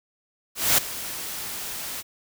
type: noise with ADSR envelope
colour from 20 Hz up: white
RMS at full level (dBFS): -17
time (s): 0.55-2.03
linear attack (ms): 230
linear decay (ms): 7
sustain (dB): -16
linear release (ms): 33
effects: none